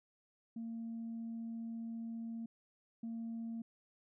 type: tone pair in turn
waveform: sine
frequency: 228.7 / 228.7 Hz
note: A#3 / A#3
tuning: -33 / -33 cents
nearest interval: unison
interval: 0 cents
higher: neither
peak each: -39 / -38 dBFS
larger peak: second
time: 0.56-2.46 / 3.03-3.62 s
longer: first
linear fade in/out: 5 ms
effects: tanh soft clip ceiling -37 dBFS